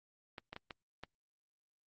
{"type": "clicks", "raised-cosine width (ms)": 0.3, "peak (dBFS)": -28, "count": 5, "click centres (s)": [0.382, 0.53, 0.564, 0.708, 1.036], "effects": ["Opus 32 kbps"]}